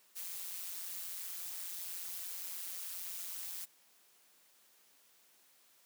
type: noise with amplitude modulation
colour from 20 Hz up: blue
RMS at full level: -40 dBFS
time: 0.15-3.66 s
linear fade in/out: 20 ms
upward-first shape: sine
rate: 179 Hz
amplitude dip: 75%
effects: white hiss -67 dBFS RMS until 5.85 s + high-pass 200 Hz 12 dB/octave